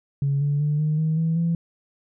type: tone with pitch steps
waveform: sine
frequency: 140 / 144.27 / 148.67 / 153.2 / 157.87 / 162.69 / 167.65 Hz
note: C#3 / D3 / D3 / D#3 / D#3 / E3 / E3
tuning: +18 / -30 / +22 / -27 / +25 / -22 / +30 cents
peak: -18 dBFS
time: 0.22-1.55 s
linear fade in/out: 2 ms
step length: 190 ms
effects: tanh soft clip ceiling -15 dBFS